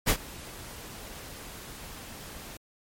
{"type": "noise with ADSR envelope", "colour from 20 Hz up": "pink", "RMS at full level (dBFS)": -21, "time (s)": [0.06, 2.57], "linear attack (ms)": 32, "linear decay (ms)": 72, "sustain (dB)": -22, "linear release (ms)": 3, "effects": ["MP3 64 kbps"]}